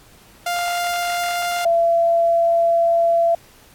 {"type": "tone pair in turn", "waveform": ["sawtooth", "sine"], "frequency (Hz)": [700, 675.6], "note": ["F5", "E5"], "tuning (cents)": [4, 42], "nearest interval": "minor second", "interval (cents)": 62, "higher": "first", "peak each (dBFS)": [-16, -13], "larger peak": "second", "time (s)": [[0.46, 1.65], [1.65, 3.35]], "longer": "second", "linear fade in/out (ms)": 5, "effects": ["pink hiss -49 dBFS RMS until 3.74 s", "AAC 64 kbps"]}